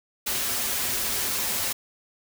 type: noise with comb filter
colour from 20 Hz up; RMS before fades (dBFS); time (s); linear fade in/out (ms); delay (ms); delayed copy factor
white; -27; 0.26-1.73; 10; 6.4; -0.55
effects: none